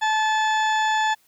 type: harmonic tone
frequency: 868 Hz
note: A5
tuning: 24 cents flat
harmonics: 1 / 2 / 3 / 4 / 5 / 6 / 8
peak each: -20 / -24 / -36 / -31 / -43 / -44 / -37 dBFS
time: 0.01-1.15 s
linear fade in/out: 20 ms
effects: white hiss -61 dBFS RMS until 1.27 s